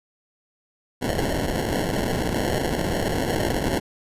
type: noise with sample-and-hold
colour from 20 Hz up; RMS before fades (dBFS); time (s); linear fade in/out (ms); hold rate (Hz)
blue; -24; 1.01-3.8; 20; 1225
effects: resampled to 32000 Hz